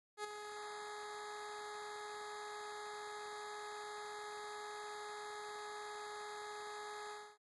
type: tone with ADSR envelope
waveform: 15% pulse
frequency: 419 Hz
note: G#4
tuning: 15 cents sharp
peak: -32 dBFS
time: 0.17-7.38 s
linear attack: 73 ms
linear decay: 9 ms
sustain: -8 dB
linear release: 280 ms
effects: AAC 32 kbps